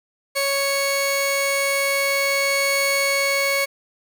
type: tone pair together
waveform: sawtooth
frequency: 554.2 / 2217 Hz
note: C#5 / C#7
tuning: -1 / 0 cents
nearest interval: 2 octaves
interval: 2401 cents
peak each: -18 dBFS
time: 0.35-3.66 s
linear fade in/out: 20 ms
effects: none